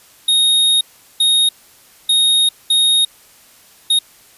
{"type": "tone bursts at uneven times", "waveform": "square", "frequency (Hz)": 3729, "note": "A#7", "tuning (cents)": 0, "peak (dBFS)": -11, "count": 5, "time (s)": [[0.28, 0.81], [1.2, 1.49], [2.09, 2.49], [2.7, 3.05], [3.9, 3.99]], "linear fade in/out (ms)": 5, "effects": ["white hiss -47 dBFS RMS until 4.37 s", "resampled to 32000 Hz"]}